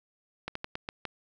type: slowing click train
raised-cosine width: 0.3 ms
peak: -18 dBFS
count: 6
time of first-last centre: 0.48-1.053 s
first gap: 74 ms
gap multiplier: 1.22
effects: none